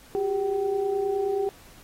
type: tone cluster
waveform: sine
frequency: 371.1 / 400.6 / 765 Hz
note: F#4 / G4 / G5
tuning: +5 / +38 / -42 cents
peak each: -32 / -24 / -33 dBFS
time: 0.15-1.49 s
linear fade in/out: 0 ms
effects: pink hiss -52 dBFS RMS until 1.83 s + AAC 48 kbps